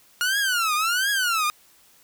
sawtooth tone with vibrato, 1418 Hz, F6, 26 cents sharp, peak -17 dBFS, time 0.21-1.5 s, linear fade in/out 0 ms, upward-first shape triangle, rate 1.4 Hz, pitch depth 290 cents each way, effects white hiss -56 dBFS RMS until 2.03 s

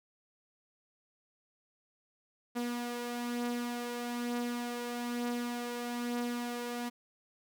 sawtooth beating tone pair, 240.7 / 241.8 Hz, B3 / B3, -44 / -36 cents, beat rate 1.1 Hz, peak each -31 / -38 dBFS, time 2.55-6.9 s, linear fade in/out 20 ms, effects none

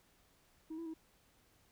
sine tone with pitch steps, 317.7 / 332 / 320.4 Hz, D#4 / E4 / E4, +36 / +12 / -49 cents, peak -39 dBFS, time 0.7-0.94 s, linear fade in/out 10 ms, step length 80 ms, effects tanh soft clip ceiling -40 dBFS + pink hiss -70 dBFS RMS until 1.71 s

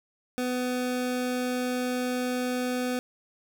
25% pulse tone, 250 Hz, B3, 21 cents sharp, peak -23 dBFS, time 0.38-2.99 s, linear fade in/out 0 ms, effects none

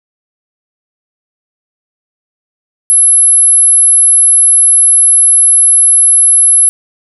sine tone, 11020 Hz, F9, 24 cents flat, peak -3 dBFS, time 2.9-6.69 s, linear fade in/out 0 ms, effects none

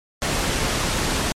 pink noise, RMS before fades -22 dBFS, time 0.22-1.32 s, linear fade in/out 0 ms, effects low-pass 9000 Hz 12 dB/octave + MP3 64 kbps

